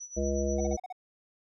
sine tone with tremolo, 5920 Hz, F#8, in tune, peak -38 dBFS, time 0-0.77 s, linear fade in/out 10 ms, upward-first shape sine, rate 8.3 Hz, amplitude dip 80%
harmonic tone, 69.3 Hz, C#2, in tune, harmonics 1 / 3 / 5 / 7 / 9, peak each -31 / -34 / -34 / -33 / -34 dBFS, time 0.16-0.77 s, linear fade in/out 20 ms
triangle tone bursts, 740 Hz, F#5, in tune, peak -34 dBFS, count 6, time 0.58-0.926 s, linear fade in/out 5 ms, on 26 ms, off 38 ms
effects none

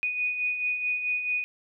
sine beating tone pair, 2474 / 2478.6 Hz, D#7 / D#7, -10 / -7 cents, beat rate 4.6 Hz, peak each -35 / -26 dBFS, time 0.03-1.44 s, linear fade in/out 0 ms, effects none

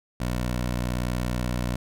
15% pulse tone with vibrato, 61.1 Hz, B1, 18 cents flat, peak -19 dBFS, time 0.2-1.76 s, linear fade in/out 5 ms, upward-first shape triangle, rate 16 Hz, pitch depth 31 cents each way, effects none

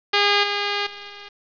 5% pulse tone with level steps, 407.5 Hz, G#4, 33 cents flat, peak -4 / -10 / -24 / -26 dBFS, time 0.13-1.29 s, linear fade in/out 10 ms, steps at 0.43 / 0.86 / 1.09 s, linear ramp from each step 10 ms, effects resampled to 11025 Hz + 7-bit

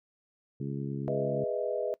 harmonic tone, 69.3 Hz, C#2, in tune, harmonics 2 / 3 / 4 / 5 / 6, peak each -34 / -38 / -40 / -42 / -44 dBFS, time 0.6-1.44 s, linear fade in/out 5 ms
sine chord, E major seventh, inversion first, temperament just, 412 / 494.4 / 618.1 / 659.3 Hz, G#4 / B4 / D#5 / E5, -14 / +2 / -12 / 0 cents, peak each -35 / -33 / -33 / -37 dBFS, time 1.08-1.94 s, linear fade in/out 0 ms
effects noise-tail reverb RT60 0.1 s tail -21 dB re dry

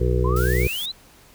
harmonic tone, 61.6 Hz, B1, 4 cents flat, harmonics 1 / 2 / 3 / 5 / 6 / 7 / 8, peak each -20 / -23 / -31 / -36 / -26 / -28 / -29 dBFS, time 0-0.68 s, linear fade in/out 10 ms
sine exponential sweep, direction up, 980 to 4152 Hz, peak -26 dBFS, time 0.24-0.92 s, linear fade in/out 10 ms
blue noise, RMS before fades -33 dBFS, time 0.36-0.86 s, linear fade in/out 5 ms
effects pink hiss -51 dBFS RMS until 1.34 s

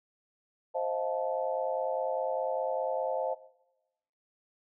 sine chord, F dominant seventh, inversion second, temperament just, 523.8 / 628.6 / 698.5 / 873.1 Hz, C5 / Eb5 / F5 / A5, +2 / +18 / 0 / -14 cents, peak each -32 / -35 / -36 / -36 dBFS, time 0.74-3.35 s, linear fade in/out 20 ms, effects noise-tail reverb RT60 1.0 s tail -19 dB re dry

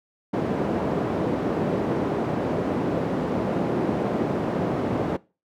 white band-pass noise, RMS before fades -25 dBFS, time 0.33-5.17 s, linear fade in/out 10 ms, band 150 to 420 Hz, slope 12 dB/octave, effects noise-tail reverb RT60 0.3 s tail -21 dB re dry

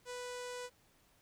sawtooth tone with low-pass filter, 493.9 Hz, B4, in tune, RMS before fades -44 dBFS, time 0.05-0.7 s, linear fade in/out 50 ms, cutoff 8300 Hz, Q 1.6, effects pink hiss -69 dBFS RMS until 1.21 s

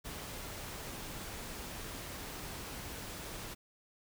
pink noise, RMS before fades -44 dBFS, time 0.04-3.55 s, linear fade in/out 20 ms, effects none

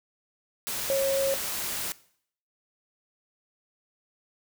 sine tone in noise, 545 Hz, C#5, 29 cents flat, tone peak -22 dBFS, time 0.9-1.34 s, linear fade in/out 0 ms, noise white, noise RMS -32 dBFS, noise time 0.67-1.92 s, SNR +7 dB, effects noise-tail reverb RT60 0.6 s tail -19 dB re dry

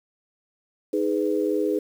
sine chord, G# minor, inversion second, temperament just, 311.5 / 415.3 / 498.4 Hz, D#4 / G#4 / B4, +2 / 0 / +16 cents, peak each -25 / -24 / -27 dBFS, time 0.93-1.79 s, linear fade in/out 5 ms, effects 8-bit

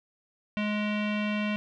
square tone with low-pass filter, 209.6 Hz, G#3, 16 cents sharp, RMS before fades -29 dBFS, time 0.57-1.56 s, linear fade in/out 0 ms, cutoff 2700 Hz, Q 4, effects none

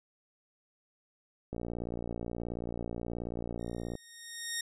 click train, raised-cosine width 2 ms, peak -24 dBFS, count 143, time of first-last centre 1.53-3.953 s, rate 58.6 Hz
10% pulse tone with exponential growth, 1858 Hz, A#6, 6 cents flat, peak -22 dBFS, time 3.59-4.61 s, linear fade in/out 5 ms, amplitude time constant 220 ms
effects low-pass 11000 Hz 12 dB/octave

